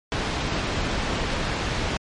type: low-pass noise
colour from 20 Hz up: pink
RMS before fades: -26 dBFS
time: 0.12-1.97 s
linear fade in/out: 0 ms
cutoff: 4600 Hz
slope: 12 dB/octave
effects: low-pass 8000 Hz 12 dB/octave + MP3 48 kbps